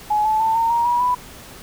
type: tone with pitch steps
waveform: sine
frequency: 844 / 866.7 / 890.1 / 914 / 938.6 / 963.9 / 989.9 Hz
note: G#5 / A5 / A5 / A#5 / A#5 / B5 / B5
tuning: +28 / -26 / +20 / -34 / +12 / -42 / +4 cents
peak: -15 dBFS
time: 0.1-1.15 s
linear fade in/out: 10 ms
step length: 150 ms
effects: pink hiss -40 dBFS RMS until 1.62 s